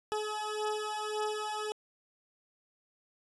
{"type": "beating tone pair", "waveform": "20% pulse", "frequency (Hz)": [424.8, 426.6], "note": ["G#4", "G#4"], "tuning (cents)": [39, 46], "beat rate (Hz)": 1.8, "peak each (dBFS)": -31, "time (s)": [0.12, 1.72], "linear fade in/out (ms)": 0, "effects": ["resampled to 24000 Hz"]}